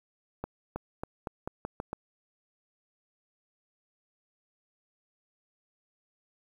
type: accelerating click train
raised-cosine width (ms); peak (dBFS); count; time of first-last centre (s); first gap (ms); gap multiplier
1; -20; 8; 0.44-1.93; 320; 0.86
effects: 9-bit